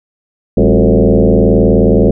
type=tone with frequency modulation; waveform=sine; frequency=130 Hz; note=C3; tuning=11 cents flat; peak=-5 dBFS; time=0.57-2.11 s; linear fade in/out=5 ms; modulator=79.3 Hz; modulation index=5.3; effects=none